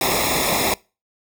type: noise with comb filter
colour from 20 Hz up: pink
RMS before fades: -20 dBFS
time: 0.01-0.74 s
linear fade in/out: 2 ms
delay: 0.66 ms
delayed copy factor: -0.85
effects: noise-tail reverb RT60 0.3 s tail -24 dB re dry